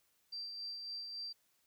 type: tone with tremolo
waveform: sine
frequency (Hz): 4699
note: D8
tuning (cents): 0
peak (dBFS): -40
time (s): 0.32-1.33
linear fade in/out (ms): 10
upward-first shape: sine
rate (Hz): 3.6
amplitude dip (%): 35
effects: white hiss -75 dBFS RMS until 1.66 s